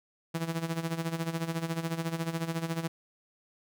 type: tone with tremolo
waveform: sawtooth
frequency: 164.81 Hz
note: E3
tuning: in tune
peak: -24 dBFS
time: 0.34-2.88 s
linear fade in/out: 10 ms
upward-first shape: sine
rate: 14 Hz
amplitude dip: 75%
effects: none